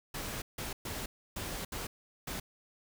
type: noise bursts at uneven times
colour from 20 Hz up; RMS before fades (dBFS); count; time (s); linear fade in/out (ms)
pink; -39; 6; 0.14-0.42 / 0.58-0.73 / 0.85-1.06 / 1.36-1.65 / 1.72-1.87 / 2.27-2.4; 5
effects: none